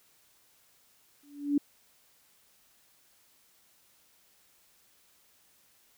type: tone with exponential growth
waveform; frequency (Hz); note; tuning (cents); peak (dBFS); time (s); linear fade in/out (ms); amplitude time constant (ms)
sine; 287.5; D4; -37; -20; 1.23-1.58; 5; 76
effects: white hiss -65 dBFS RMS until 5.97 s